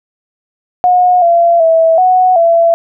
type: tone with pitch steps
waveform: sine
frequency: 723 / 683 / 653 / 738 / 672 Hz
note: F#5 / F5 / E5 / F#5 / E5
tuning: -40 / -39 / -17 / -5 / +33 cents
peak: -5 dBFS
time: 0.84-2.74 s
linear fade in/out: 0 ms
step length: 380 ms
effects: none